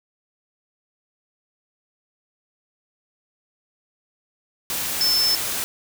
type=tone in noise; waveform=sine; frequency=5280 Hz; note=E8; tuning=2 cents sharp; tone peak=-17 dBFS; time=5.01-5.35 s; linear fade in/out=0 ms; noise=white; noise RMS=-26 dBFS; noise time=4.7-5.64 s; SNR=+6 dB; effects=none